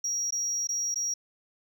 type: tone with dropouts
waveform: sine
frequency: 5680 Hz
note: F8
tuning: 28 cents sharp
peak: -25 dBFS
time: 0.04-1.14 s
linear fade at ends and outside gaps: 5 ms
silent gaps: 0.307-0.323 / 0.672-0.689 / 0.944-0.957 s
effects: tanh soft clip ceiling -25 dBFS